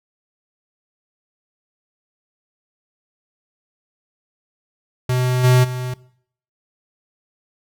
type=tone with level steps; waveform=square; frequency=126.2 Hz; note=B2; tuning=38 cents sharp; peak=-17 / -11 / -24 dBFS; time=5.09-5.94 s; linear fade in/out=5 ms; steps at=5.43 / 5.63 s; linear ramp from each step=20 ms; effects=noise-tail reverb RT60 0.6 s tail -19 dB re dry